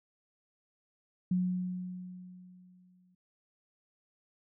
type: tone with exponential decay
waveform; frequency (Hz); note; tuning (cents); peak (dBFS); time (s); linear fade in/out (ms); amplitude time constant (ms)
sine; 181.8; F#3; -30; -25; 1.31-3.15; 5; 400
effects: none